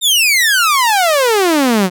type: exponential sweep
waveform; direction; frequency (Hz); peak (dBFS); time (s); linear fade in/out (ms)
sawtooth; down; 3729 to 175.1; -6; 0.01-1.9; 50
effects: none